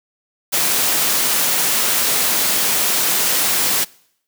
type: noise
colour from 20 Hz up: white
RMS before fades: -17 dBFS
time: 0.52-3.85 s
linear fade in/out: 20 ms
effects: noise-tail reverb RT60 0.7 s tail -24 dB re dry + high-pass 150 Hz 12 dB/octave